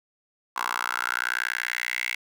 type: tone with high-pass filter sweep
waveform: 10% pulse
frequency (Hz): 60.6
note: B1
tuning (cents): -32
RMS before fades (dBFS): -29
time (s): 0.56-2.15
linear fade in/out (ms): 5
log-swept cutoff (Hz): 1100 to 2200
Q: 5.5
effects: none